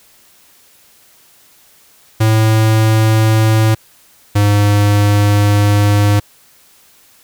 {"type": "tone pair in turn", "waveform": "square", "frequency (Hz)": [110, 102.76], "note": ["A2", "G#2"], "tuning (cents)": [0, -18], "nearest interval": "minor second", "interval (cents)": 118, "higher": "first", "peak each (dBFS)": -9, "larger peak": "neither", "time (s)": [[2.2, 3.75], [4.35, 6.2]], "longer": "second", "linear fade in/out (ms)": 10, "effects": ["white hiss -48 dBFS RMS until 7.23 s"]}